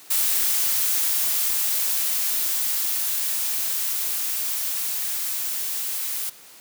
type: noise with level ramp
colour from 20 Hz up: blue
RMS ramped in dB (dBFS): -21 to -28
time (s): 0.1-6.3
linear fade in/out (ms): 10
effects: white hiss -47 dBFS RMS until 6.6 s + high-pass 150 Hz 12 dB/octave